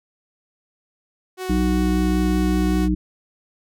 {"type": "tone with vibrato", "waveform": "sawtooth", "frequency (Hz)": 370, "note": "F#4", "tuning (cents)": 0, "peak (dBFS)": -23, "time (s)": [1.37, 2.89], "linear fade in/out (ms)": 50, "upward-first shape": "triangle", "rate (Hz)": 5.2, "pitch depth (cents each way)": 9}
{"type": "harmonic tone", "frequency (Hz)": 61.74, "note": "B1", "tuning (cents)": 0, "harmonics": [1, 3, 5], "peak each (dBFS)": [-21, -21, -21], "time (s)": [1.49, 2.95], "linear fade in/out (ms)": 10}
{"effects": []}